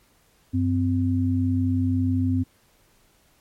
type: tone pair together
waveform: sine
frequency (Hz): 96.07 / 257.9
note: G2 / C4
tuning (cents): -34 / -25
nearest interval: octave + perfect fourth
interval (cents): 1709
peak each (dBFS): -22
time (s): 0.53-2.44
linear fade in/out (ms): 20
effects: pink hiss -61 dBFS RMS until 3.4 s + MP3 64 kbps